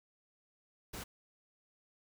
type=noise; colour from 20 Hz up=pink; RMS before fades=-44 dBFS; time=0.93-1.04 s; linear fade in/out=10 ms; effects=none